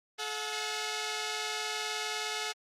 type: tone pair together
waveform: 5% pulse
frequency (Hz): 430.3 / 723.7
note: A4 / F#5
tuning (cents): -39 / -39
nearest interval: major sixth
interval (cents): 900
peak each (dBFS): -23 / -25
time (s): 0.18-2.53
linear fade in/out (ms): 20
effects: low-pass 8000 Hz 12 dB/octave + Opus 32 kbps